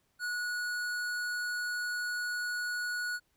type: tone with hard clipping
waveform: triangle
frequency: 1461 Hz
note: F#6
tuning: 22 cents flat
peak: -34 dBFS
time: 0.19-3.2 s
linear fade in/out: 50 ms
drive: 18 dB
effects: pink hiss -74 dBFS RMS until 3.36 s